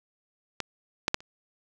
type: clicks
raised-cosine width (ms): 0.2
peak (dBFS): -12 / -6 / -6 / -30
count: 4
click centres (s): 0.603 / 1.081 / 1.144 / 1.205
effects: none